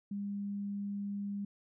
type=tone; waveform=sine; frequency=201.6 Hz; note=G3; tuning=49 cents sharp; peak=-35 dBFS; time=0.11-1.45 s; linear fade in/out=5 ms; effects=none